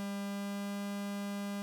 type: tone with pitch glide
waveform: 45% pulse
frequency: 200 to 201.4 Hz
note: G3 to G3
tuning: +35 to +47 cents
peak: -36 dBFS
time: 0-1.62 s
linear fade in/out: 0 ms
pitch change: +12 cents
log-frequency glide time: 0.22-0.81 s
effects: none